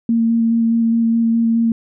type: tone with vibrato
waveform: sine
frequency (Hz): 229.3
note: A#3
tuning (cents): -28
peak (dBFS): -12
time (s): 0.09-1.72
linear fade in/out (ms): 2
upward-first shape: square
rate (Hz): 4.8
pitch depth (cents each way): 10
effects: none